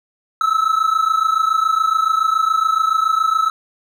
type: tone pair together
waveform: triangle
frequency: 1291.4 / 1318.5 Hz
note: E6 / E6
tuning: -36 / 0 cents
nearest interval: unison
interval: 36 cents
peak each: -15 dBFS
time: 0.41-3.5 s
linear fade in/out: 2 ms
effects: none